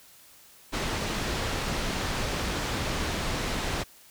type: low-pass noise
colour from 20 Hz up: pink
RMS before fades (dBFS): -30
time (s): 0.72-3.84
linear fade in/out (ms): 20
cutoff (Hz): 6000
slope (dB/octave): 12
effects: white hiss -54 dBFS RMS until 4.1 s